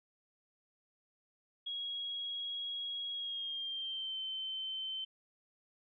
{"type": "tone with pitch glide", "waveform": "sine", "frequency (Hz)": [3307, 3086], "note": ["G#7", "G7"], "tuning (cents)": [-8, -28], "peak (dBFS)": -37, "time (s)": [1.66, 5.05], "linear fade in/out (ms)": 10, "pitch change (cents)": -120, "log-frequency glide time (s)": [3.14, 4.19], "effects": []}